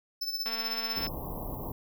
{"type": "tone with tremolo", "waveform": "square", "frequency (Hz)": 5274, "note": "E8", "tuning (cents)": 0, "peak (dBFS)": -29, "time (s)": [0.21, 1.09], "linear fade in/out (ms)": 10, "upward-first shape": "sine", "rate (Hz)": 16, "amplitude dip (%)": 65}
{"type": "click train", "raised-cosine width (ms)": 0.3, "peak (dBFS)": -23, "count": 139, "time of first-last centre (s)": [0.46, 1.068], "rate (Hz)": 227}
{"type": "band-stop noise", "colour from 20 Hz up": "pink", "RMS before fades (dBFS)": -37, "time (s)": [0.96, 1.72], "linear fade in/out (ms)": 5, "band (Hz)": [1100, 12000], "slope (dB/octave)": 96}
{"effects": []}